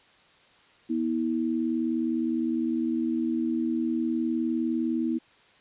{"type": "tone pair together", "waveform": "sine", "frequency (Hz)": [242.5, 322.2], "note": ["B3", "E4"], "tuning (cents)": [-31, -39], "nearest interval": "perfect fourth", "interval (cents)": 492, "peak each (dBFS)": [-27, -27], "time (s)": [0.89, 5.19], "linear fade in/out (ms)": 20, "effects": ["white hiss -58 dBFS RMS until 5.6 s", "resampled to 8000 Hz"]}